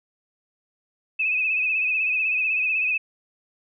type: tone with vibrato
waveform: sine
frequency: 2553 Hz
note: D#7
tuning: 44 cents sharp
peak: -20 dBFS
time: 1.19-2.98 s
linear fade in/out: 10 ms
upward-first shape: sine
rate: 16 Hz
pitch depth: 60 cents each way
effects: none